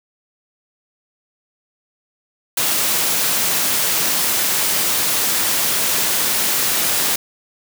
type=high-pass noise; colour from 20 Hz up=white; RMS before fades=-18 dBFS; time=2.57-7.16 s; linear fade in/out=5 ms; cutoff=120 Hz; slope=12 dB/octave; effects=none